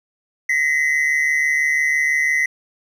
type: tone pair together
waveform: triangle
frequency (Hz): 1891 / 2037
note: A#6 / C7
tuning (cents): +24 / -47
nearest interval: minor second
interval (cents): 129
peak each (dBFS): -18 / -15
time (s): 0.49-2.46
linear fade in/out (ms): 5
effects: tanh soft clip ceiling -6 dBFS

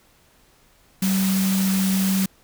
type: tone in noise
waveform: sine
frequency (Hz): 191.4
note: G3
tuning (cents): -41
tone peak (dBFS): -18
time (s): 1.02-2.26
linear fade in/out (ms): 5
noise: white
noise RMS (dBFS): -28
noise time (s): 1.02-2.26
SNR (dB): +7
effects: pink hiss -57 dBFS RMS until 2.43 s

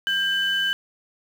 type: tone pair together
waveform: sine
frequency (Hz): 1591 / 3003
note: G6 / F#7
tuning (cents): +25 / +25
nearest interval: major seventh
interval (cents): 1100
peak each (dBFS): -22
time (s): 0.07-0.73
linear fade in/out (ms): 0
effects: tanh soft clip ceiling -14 dBFS + 7-bit

